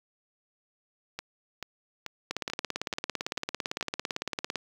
two click trains, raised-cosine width 0.2 ms, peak -13 / -18 dBFS, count 41 / 7, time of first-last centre 2.31-4.557 / 1.19-3.81 s, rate 17.8 / 2.29 Hz, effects high-pass 80 Hz 12 dB/octave + 7-bit

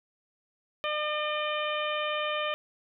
harmonic tone with a mistuned harmonic, 603 Hz, D5, 46 cents sharp, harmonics 1 / 2 / 3 / 4 / 5 / 6, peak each -32 / -33 / -38 / -36 / -36 / -43 dBFS, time 0.84-2.54 s, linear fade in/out 0 ms, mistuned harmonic 5, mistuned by +19 cents, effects none

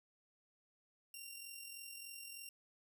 10% pulse tone with amplitude modulation, 2765 Hz, F7, 18 cents flat, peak -38 dBFS, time 1.14-2.49 s, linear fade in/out 2 ms, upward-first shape sine, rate 43.3 Hz, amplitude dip 45%, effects none

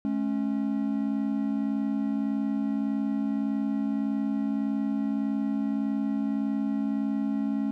triangle tone pair together, 213.6 / 275.3 Hz, G#3 / C#4, +49 / -12 cents, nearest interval major third, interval 439 cents, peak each -26 dBFS, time 0.05-7.71 s, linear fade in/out 0 ms, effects none

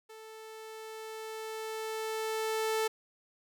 sawtooth tone with level ramp, 440 Hz, A4, in tune, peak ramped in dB -44 to -24 dBFS, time 0.09-2.88 s, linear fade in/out 10 ms, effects none

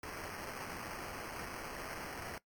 violet noise with sample-and-hold, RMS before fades -44 dBFS, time 0.03-2.38 s, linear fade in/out 2 ms, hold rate 3675 Hz, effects noise-tail reverb RT60 0.1 s tail -19 dB re dry + MP3 96 kbps

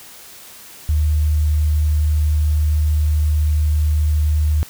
sine tone, 76 Hz, D#2, 40 cents flat, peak -13 dBFS, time 0.89-4.63 s, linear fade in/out 0 ms, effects white hiss -40 dBFS RMS until 4.69 s

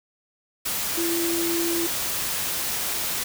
sine tone in noise, 337.5 Hz, E4, 41 cents sharp, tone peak -24 dBFS, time 0.97-1.87 s, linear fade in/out 10 ms, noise white, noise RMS -27 dBFS, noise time 0.65-3.24 s, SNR 0 dB, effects none

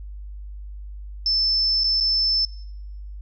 sine tone with dropouts, 5280 Hz, E8, 2 cents sharp, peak -18 dBFS, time 1.26-2.45 s, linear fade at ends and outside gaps 1 ms, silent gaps 1.836-1.842 / 2.002-2.008 s, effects noise-tail reverb RT60 1.0 s tail -25 dB re dry + added 50 Hz sine -33 dBFS peak until 3.21 s

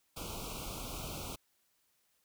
pink band-stop noise, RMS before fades -42 dBFS, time 0.16-1.36 s, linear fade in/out 10 ms, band 1400 to 2300 Hz, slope 96 dB/octave, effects white hiss -75 dBFS RMS until 2.24 s

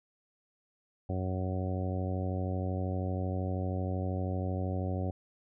harmonic tone, 92.8 Hz, F#2, 6 cents sharp, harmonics 1 / 2 / 3 / 4 / 5 / 6 / 7 / 8, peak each -32 / -38 / -40 / -43 / -45 / -42 / -47 / -44 dBFS, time 1.09-5.11 s, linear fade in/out 5 ms, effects none

